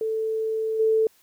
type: tone with level steps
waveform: sine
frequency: 441.4 Hz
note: A4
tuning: 5 cents sharp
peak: -23 / -17 dBFS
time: 0.01-1.07 s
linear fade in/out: 2 ms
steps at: 0.79 s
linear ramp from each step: 10 ms
effects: white hiss -60 dBFS RMS until 1.22 s